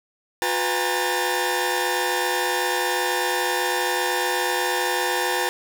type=tone cluster; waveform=sawtooth; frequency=360.6 / 496.6 / 810 / 923 / 1778 Hz; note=F#4 / B4 / G#5 / A#5 / A6; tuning=-45 / +9 / -43 / -17 / +18 cents; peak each=-24 dBFS; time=0.42-5.49 s; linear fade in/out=0 ms; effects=none